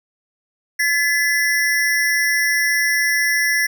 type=ring-modulated tone; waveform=square; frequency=1864.7 Hz; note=A#6; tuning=in tune; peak=-13 dBFS; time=0.79-3.67 s; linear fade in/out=10 ms; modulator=143 Hz; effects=none